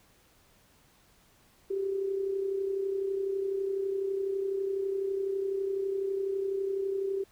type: tone with amplitude modulation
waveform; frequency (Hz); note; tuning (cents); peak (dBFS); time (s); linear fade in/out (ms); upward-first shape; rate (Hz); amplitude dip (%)
sine; 390.2; G4; -8; -26; 1.7-7.24; 10; sine; 32; 50
effects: pink hiss -63 dBFS RMS until 7.31 s